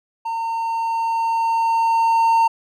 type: tone with level ramp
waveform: triangle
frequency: 912 Hz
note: A#5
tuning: 38 cents flat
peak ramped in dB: -20 to -10 dBFS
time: 0.25-2.48 s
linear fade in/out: 10 ms
effects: none